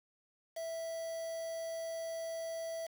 triangle tone with quantisation, 657 Hz, E5, 6 cents flat, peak -36 dBFS, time 0.56-2.87 s, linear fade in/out 10 ms, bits 8, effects none

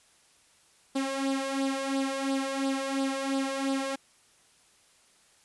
sawtooth tone with flanger, 270.9 Hz, C#4, 40 cents flat, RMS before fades -30 dBFS, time 0.95-3.96 s, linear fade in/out 10 ms, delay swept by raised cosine 0.22 to 1.82 ms, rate 2.9 Hz, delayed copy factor +0.65, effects white hiss -62 dBFS RMS until 5.44 s + resampled to 24000 Hz

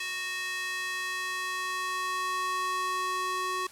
square tone with high-pass filter sweep, 370 Hz, F#4, in tune, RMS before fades -32 dBFS, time 0-3.67 s, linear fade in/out 5 ms, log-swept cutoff 2200 to 790 Hz, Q 2, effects white hiss -51 dBFS RMS until 3.71 s + low-pass 11000 Hz 12 dB/octave

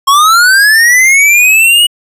square linear sweep, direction up, 1074 to 2929 Hz, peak -4 dBFS, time 0.07-1.87 s, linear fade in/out 10 ms, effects resampled to 32000 Hz

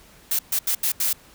blue noise bursts at uneven times, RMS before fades -22 dBFS, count 5, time 0.31-0.39 / 0.52-0.59 / 0.67-0.75 / 0.83-0.92 / 1-1.13 s, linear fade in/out 5 ms, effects pink hiss -51 dBFS RMS until 1.34 s

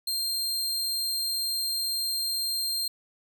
sawtooth tone, 4186 Hz, C8, in tune, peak -24 dBFS, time 0.07-2.88 s, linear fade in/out 5 ms, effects none

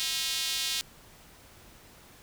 square tone with high-pass filter, 145.7 Hz, D3, 13 cents flat, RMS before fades -31 dBFS, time 0-0.81 s, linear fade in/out 0 ms, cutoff 3600 Hz, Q 1.8, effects pink hiss -54 dBFS RMS until 2.22 s

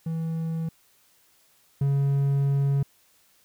triangle tone pair in turn, 162.9 / 139.34 Hz, E3 / C#3, -20 / +9 cents, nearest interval minor third, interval 271 cents, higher first, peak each -24 / -18 dBFS, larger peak second, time 0.06-0.69 / 1.81-2.83 s, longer second, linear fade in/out 5 ms, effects white hiss -62 dBFS RMS until 3.44 s

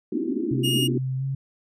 white band-pass noise, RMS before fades -26 dBFS, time 0.12-0.98 s, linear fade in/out 5 ms, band 210 to 380 Hz, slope 96 dB/octave
sine tone with pitch glide, 130.81 to 135.5 Hz, C3 to C#3, 0 to -39 cents, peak -24 dBFS, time 0.51-1.35 s, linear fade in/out 5 ms, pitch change +61 cents, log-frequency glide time 1.17-1.24 s
45% pulse tone, 2853 Hz, F7, 36 cents sharp, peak -23 dBFS, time 0.63-0.88 s, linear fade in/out 20 ms
effects resampled to 32000 Hz

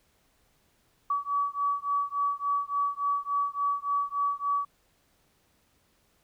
sine beating tone pair, 1139 / 1142.5 Hz, C#6 / D6, +47 / -48 cents, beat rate 3.5 Hz, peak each -29 dBFS, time 1.1-4.65 s, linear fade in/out 5 ms, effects pink hiss -68 dBFS RMS until 6.23 s

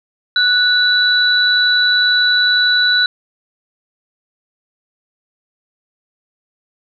sine tone pair together, 1480 / 3951 Hz, F#6 / B7, 0 / 0 cents, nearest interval octave + perfect fourth, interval 1700 cents, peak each -13 dBFS, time 0.36-3.06 s, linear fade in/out 2 ms, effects none

